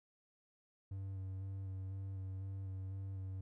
triangle tone with vibrato, 95.9 Hz, G2, 37 cents flat, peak -39 dBFS, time 0.91-3.41 s, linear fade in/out 5 ms, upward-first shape square, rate 2 Hz, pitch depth 17 cents each way, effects none

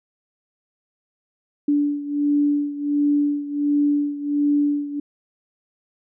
sine beating tone pair, 290 / 291.4 Hz, D4 / D4, -22 / -13 cents, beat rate 1.4 Hz, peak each -19 / -23 dBFS, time 1.68-5 s, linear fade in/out 5 ms, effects none

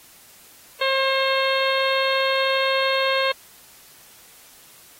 harmonic tone with a mistuned harmonic, 535 Hz, C5, 38 cents sharp, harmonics 1 / 2 / 3 / 4 / 5 / 6 / 7 / 8, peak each -22 / -25 / -27 / -28 / -29 / -30 / -30 / -31 dBFS, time 0.81-3.32 s, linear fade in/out 5 ms, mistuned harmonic 7, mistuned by -26 cents, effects white hiss -49 dBFS RMS until 4.99 s + AAC 48 kbps

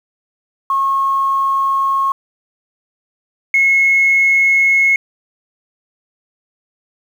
sine tone pair in turn, 1088 / 2176 Hz, C#6 / C#7, -33 / -33 cents, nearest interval octave, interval 1200 cents, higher second, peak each -12 / -8 dBFS, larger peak second, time 0.7-2.12 / 3.54-4.96 s, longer neither, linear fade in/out 2 ms, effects tanh soft clip ceiling -4 dBFS + 7-bit

